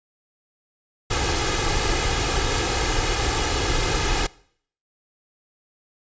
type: noise with comb filter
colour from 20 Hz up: pink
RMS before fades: -22 dBFS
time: 1.1-4.27 s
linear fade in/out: 10 ms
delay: 2.4 ms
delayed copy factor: +0.65
effects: noise-tail reverb RT60 0.6 s tail -22 dB re dry + resampled to 16000 Hz